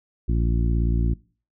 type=harmonic tone; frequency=57.5 Hz; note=A#1; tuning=23 cents flat; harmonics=1 / 2 / 3 / 4 / 5 / 6; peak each=-20 / -26 / -30 / -32 / -34 / -36 dBFS; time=0.28-1.14 s; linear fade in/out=10 ms; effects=noise-tail reverb RT60 0.4 s tail -22 dB re dry